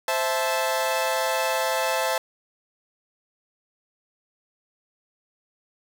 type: chord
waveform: sawtooth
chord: A minor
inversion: first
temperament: equal with one note detuned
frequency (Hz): 523.3 / 659.3 / 872.9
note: C5 / E5 / A5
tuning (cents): 0 / 0 / -14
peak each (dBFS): -23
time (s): 0.08-2.18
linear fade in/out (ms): 2
effects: none